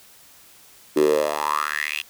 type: tone with high-pass filter sweep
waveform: 10% pulse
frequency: 75 Hz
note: D2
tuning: 37 cents sharp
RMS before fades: -22 dBFS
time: 0.96-2.02 s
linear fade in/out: 10 ms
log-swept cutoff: 330 to 2900 Hz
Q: 6.5
effects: white hiss -50 dBFS RMS until 2.09 s